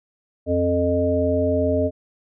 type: harmonic tone with a mistuned harmonic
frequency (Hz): 87.7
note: F2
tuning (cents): +8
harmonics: 1 / 3 / 5 / 7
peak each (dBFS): -24 / -23 / -24 / -21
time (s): 0.46-1.91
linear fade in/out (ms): 50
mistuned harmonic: 3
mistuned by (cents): +16
effects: none